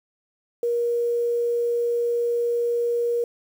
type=tone with quantisation; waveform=sine; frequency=473.9 Hz; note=A#4; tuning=28 cents sharp; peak=-20 dBFS; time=0.63-3.24 s; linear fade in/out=2 ms; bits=8; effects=none